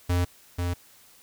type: tone pair in turn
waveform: square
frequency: 88.5 / 87.89 Hz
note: F2 / F2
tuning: +23 / +12 cents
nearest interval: unison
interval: 11 cents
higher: first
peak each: -22 / -26 dBFS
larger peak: first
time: 0.09-0.25 / 0.58-0.74 s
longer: neither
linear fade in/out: 10 ms
effects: white hiss -55 dBFS RMS until 1.22 s